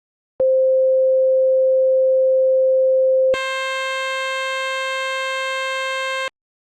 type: tone pair in turn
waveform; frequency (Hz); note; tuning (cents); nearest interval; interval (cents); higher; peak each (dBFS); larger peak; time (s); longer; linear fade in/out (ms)
sine / 10% pulse; 523.3 / 528.5; C5 / C5; 0 / +17; unison; 17; second; -12; neither; 0.4-3.34 / 3.34-6.28; neither; 0
effects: low-pass 5000 Hz 12 dB/octave + Opus 32 kbps